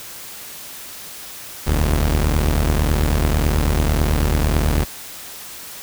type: tone pair together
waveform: sawtooth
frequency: 41.81 / 74.5 Hz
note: E1 / D2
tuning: +25 / +25 cents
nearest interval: minor seventh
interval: 1000 cents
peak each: -14 dBFS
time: 1.66-4.85 s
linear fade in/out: 20 ms
effects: white hiss -35 dBFS RMS until 5.82 s